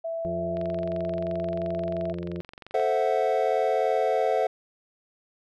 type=tone with vibrato; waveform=sine; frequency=659.3 Hz; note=E5; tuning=in tune; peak=-28 dBFS; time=0.04-2.13 s; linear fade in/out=10 ms; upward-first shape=sine; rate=0.77 Hz; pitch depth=8 cents each way
type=harmonic tone; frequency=87.31 Hz; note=F2; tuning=in tune; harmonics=1 / 2 / 4 / 5 / 6 / 7; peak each=-40 / -33 / -35 / -42 / -44 / -44 dBFS; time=0.25-2.41 s; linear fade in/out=0 ms
type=click train; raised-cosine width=0.3 ms; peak=-27 dBFS; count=52; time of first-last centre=0.57-2.797 s; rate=22.9 Hz
type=chord; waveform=triangle; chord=F# half-diminished seventh; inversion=first; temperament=equal; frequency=440 / 523.3 / 659.3 / 740 Hz; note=A4 / C5 / E5 / F#5; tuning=0 / 0 / 0 / 0 cents; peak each=-25 dBFS; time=2.74-4.47 s; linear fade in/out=5 ms
effects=none